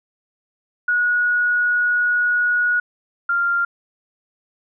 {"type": "tone pair in turn", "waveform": "sine", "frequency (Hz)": [1456, 1392.9], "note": ["F#6", "F6"], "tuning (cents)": [-28, -5], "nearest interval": "minor second", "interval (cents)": 77, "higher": "first", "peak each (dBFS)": [-15, -16], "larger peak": "first", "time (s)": [[0.88, 2.8], [3.29, 3.65]], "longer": "first", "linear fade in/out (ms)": 5, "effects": []}